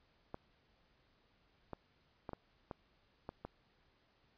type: clicks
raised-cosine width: 1 ms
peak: -29 dBFS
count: 7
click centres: 0.344 / 1.733 / 2.292 / 2.333 / 2.712 / 3.291 / 3.45 s
effects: pink hiss -73 dBFS RMS until 4.37 s + resampled to 11025 Hz